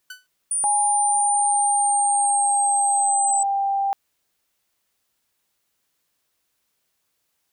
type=tone with exponential decay; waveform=sawtooth; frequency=1500 Hz; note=F#6; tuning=23 cents sharp; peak=-28 dBFS; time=0.1-0.27 s; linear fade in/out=5 ms; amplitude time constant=36 ms
type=exponential sweep; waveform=sine; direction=down; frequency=9397 to 8040 Hz; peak=-20 dBFS; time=0.51-3.43 s; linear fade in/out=2 ms
type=tone with pitch glide; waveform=sine; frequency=830.6 to 790.8 Hz; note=G#5 to G5; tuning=0 to +15 cents; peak=-19 dBFS; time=0.64-3.93 s; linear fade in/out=0 ms; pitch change=-85 cents; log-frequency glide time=0.79-3.68 s
effects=white hiss -73 dBFS RMS until 7.52 s